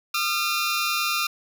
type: tone pair together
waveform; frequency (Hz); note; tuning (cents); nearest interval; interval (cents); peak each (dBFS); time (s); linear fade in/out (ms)
15% pulse; 1216.1 / 1365; D#6 / F6; -40 / -40; major second; 200; -19; 0.14-1.27; 5
effects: none